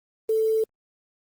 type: tone with quantisation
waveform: sine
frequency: 440.9 Hz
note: A4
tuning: 4 cents sharp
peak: -19 dBFS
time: 0.29-0.64 s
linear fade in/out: 5 ms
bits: 7
effects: Opus 24 kbps